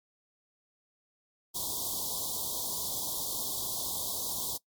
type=band-stop noise; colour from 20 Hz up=white; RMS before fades=-34 dBFS; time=1.54-4.58 s; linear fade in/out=20 ms; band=1100 to 3300 Hz; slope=96 dB/octave; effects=noise-tail reverb RT60 0.1 s tail -20 dB re dry + MP3 96 kbps